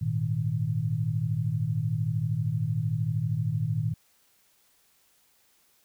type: chord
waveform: sine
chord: Ab suspended second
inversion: none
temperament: just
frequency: 103.83 / 116.8 / 155.74 Hz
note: Ab2 / Bb2 / Eb3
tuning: 0 / +4 / +2 cents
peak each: -32 / -28 / -29 dBFS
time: 0.01-3.94 s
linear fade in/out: 10 ms
effects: white hiss -65 dBFS RMS until 5.84 s